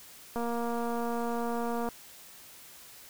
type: click train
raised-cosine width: 1 ms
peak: -21 dBFS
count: 360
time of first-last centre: 0.36-1.888 s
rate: 235 Hz
effects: white hiss -51 dBFS RMS until 3.09 s